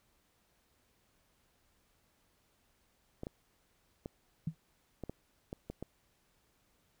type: clicks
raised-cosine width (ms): 2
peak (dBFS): -27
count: 8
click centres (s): 3.234 / 3.269 / 4.059 / 5.037 / 5.096 / 5.529 / 5.7 / 5.826
type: tone with exponential decay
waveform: sine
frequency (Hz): 160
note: D#3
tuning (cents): +49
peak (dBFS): -28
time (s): 4.47-4.55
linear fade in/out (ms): 5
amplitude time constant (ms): 16
effects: pink hiss -73 dBFS RMS until 7 s